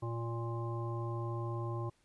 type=harmonic tone; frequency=116.54 Hz; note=A#2; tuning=in tune; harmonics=1 / 3 / 5 / 7 / 9; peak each=-36 / -42 / -48 / -49 / -45 dBFS; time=0.02-1.9 s; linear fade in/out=10 ms; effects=pink hiss -72 dBFS RMS until 2.04 s + resampled to 24000 Hz